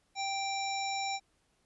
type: harmonic tone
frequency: 784 Hz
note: G5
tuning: in tune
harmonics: 1 / 3 / 5 / 7 / 9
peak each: -34 / -39 / -41 / -42 / -44 dBFS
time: 0.15-1.2 s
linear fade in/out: 50 ms
effects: pink hiss -73 dBFS RMS until 1.65 s + resampled to 24000 Hz